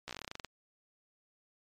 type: slowing click train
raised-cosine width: 0.2 ms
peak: -23 dBFS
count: 14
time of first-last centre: 0.08-0.447 s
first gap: 14 ms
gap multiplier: 1.11
effects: MP3 96 kbps